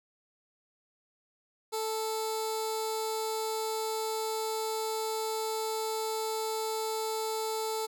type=tone with notch filter; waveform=15% pulse; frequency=440 Hz; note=A4; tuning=in tune; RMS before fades=-33 dBFS; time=1.72-7.87 s; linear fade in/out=20 ms; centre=1700 Hz; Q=0.9; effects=none